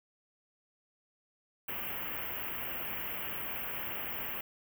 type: band-stop noise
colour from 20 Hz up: white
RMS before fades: -38 dBFS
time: 1.68-4.41 s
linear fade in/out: 5 ms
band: 3100 to 13000 Hz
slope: 96 dB/octave
effects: none